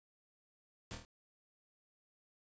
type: noise with echo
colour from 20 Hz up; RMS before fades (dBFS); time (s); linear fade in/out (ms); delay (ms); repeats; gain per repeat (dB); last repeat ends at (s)
pink; -45; 0.91-0.95; 0; 25; 4; -4; 1.05
effects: resampled to 16000 Hz